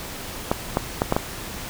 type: clicks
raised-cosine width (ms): 1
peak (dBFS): -4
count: 5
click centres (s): 0.515 / 0.771 / 1.019 / 1.124 / 1.165
effects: pink hiss -34 dBFS RMS until 1.69 s